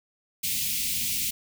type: band-stop noise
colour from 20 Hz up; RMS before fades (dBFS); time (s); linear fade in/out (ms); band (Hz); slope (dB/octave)
white; -28; 0.43-1.31; 10; 260 to 2200; 48
effects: none